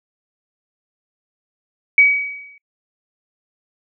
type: tone with exponential decay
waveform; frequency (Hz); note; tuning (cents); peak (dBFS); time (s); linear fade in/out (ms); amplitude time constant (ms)
sine; 2268; C#7; +39; -5; 1.98-2.58; 2; 130
effects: noise-tail reverb RT60 0.1 s tail -25 dB re dry